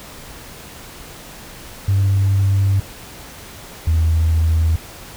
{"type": "tone pair in turn", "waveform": "sine", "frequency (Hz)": [98, 80.95], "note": ["G2", "E2"], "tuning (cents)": [0, -31], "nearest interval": "minor third", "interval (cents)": 331, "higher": "first", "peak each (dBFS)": -11, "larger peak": "neither", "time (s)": [[1.88, 2.8], [3.87, 4.76]], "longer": "first", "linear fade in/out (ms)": 5, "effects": ["tanh soft clip ceiling -9 dBFS", "pink hiss -37 dBFS RMS until 5.16 s"]}